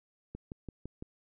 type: click train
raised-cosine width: 3 ms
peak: -28 dBFS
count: 5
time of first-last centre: 0.35-1.025 s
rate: 5.93 Hz
effects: none